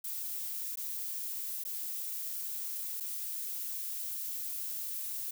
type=noise with dropouts; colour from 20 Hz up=violet; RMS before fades=-38 dBFS; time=0.04-5.31 s; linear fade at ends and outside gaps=5 ms; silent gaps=0.757-0.772 / 1.638-1.65 / 3.001-3.005 s; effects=none